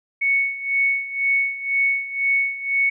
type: tone with tremolo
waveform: sine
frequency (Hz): 2217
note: C#7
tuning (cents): 0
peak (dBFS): -15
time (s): 0.21-2.9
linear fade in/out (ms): 10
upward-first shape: sine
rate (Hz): 2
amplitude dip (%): 80
effects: none